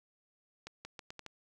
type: accelerating click train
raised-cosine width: 0.2 ms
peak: -27 dBFS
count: 6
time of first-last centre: 0.67-1.263 s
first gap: 180 ms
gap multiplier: 0.79
effects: none